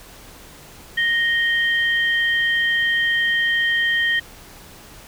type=tone pair together; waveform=sine; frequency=1863 / 3143 Hz; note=A#6 / G7; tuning=-2 / +4 cents; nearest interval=major sixth; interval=906 cents; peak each=-17 / -24 dBFS; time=0.97-4.2 s; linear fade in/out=10 ms; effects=pink hiss -43 dBFS RMS until 5.07 s